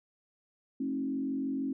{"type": "tone with frequency modulation", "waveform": "sine", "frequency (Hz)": 270, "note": "C#4", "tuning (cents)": -45, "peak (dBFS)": -30, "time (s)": [0.8, 1.73], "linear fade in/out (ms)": 5, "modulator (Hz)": 46.4, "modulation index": 0.81, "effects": []}